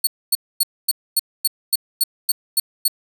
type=tone bursts; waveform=10% pulse; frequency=4396 Hz; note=C#8; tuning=15 cents flat; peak=-7 dBFS; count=11; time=0.04-2.881 s; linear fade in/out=5 ms; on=31 ms; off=250 ms; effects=none